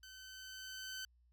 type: tone with level ramp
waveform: 15% pulse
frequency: 1528 Hz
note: G6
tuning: 45 cents flat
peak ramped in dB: -47 to -36 dBFS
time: 0.03-1.05 s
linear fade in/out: 2 ms
effects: added 60 Hz sine -67 dBFS peak until 1.32 s